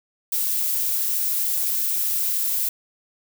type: noise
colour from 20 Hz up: violet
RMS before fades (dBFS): -23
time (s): 0.32-2.69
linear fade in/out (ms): 5
effects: none